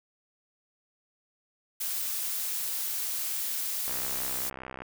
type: noise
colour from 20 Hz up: blue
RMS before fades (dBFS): -32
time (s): 1.8-4.5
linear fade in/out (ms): 10
type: click train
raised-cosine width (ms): 0.5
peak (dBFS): -24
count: 62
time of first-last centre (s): 3.88-4.82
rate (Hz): 64.9
effects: none